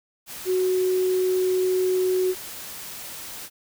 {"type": "tone in noise", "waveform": "sine", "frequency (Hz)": 370, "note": "F#4", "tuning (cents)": 0, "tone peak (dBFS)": -19, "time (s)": [0.45, 2.35], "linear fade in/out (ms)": 50, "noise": "white", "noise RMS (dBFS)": -37, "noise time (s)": [0.26, 3.5], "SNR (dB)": 15, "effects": []}